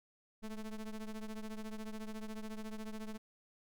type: ring-modulated tone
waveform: square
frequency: 110 Hz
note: A2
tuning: in tune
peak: -39 dBFS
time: 0.42-3.18 s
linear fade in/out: 20 ms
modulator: 103 Hz
effects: none